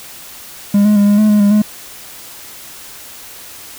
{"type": "tone with pitch steps", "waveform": "triangle", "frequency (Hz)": [202.9, 210, 203.3, 205.4, 213.7, 209, 203.1, 211], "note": ["G#3", "G#3", "G#3", "G#3", "G#3", "G#3", "G#3", "G#3"], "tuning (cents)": [-40, 19, -37, -19, 50, 11, -38, 28], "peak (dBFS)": -5, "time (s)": [0.74, 1.62], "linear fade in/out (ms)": 5, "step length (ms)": 110, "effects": ["white hiss -34 dBFS RMS until 3.78 s"]}